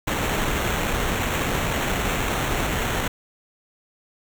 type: noise with sample-and-hold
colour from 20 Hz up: pink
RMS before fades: -24 dBFS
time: 0.07-3.08 s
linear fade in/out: 5 ms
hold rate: 4900 Hz
effects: none